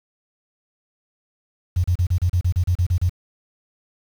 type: tone bursts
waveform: sine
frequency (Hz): 88.8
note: F2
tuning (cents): +29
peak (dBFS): -15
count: 12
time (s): 1.76-3.095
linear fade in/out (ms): 10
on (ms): 81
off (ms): 33
effects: 7-bit